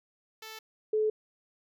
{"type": "tone pair in turn", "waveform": ["5% pulse", "sine"], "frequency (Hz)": [440, 430.9], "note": ["A4", "A4"], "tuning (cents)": [0, -36], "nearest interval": "unison", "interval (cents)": 36, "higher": "first", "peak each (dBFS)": [-31, -24], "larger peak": "second", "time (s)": [[0.42, 0.59], [0.93, 1.1]], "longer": "neither", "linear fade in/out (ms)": 5, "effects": []}